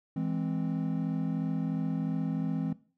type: chord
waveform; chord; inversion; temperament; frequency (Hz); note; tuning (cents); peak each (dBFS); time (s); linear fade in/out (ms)
triangle; E augmented; none; equal; 164.81 / 207.7 / 261.6; E3 / G#3 / B#3; 0 / 0 / 0; -30 / -33 / -31; 0.16-2.73; 5
effects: noise-tail reverb RT60 0.4 s tail -18 dB re dry